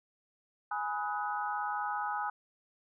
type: chord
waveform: sine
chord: G# minor seventh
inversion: none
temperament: equal with one note detuned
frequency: 830.6 / 987.8 / 1264.8 / 1480 Hz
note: G#5 / B5 / D#6 / F#6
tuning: 0 / 0 / +28 / 0 cents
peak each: -35 / -40 / -37 / -40 dBFS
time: 0.71-2.3 s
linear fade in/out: 5 ms
effects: none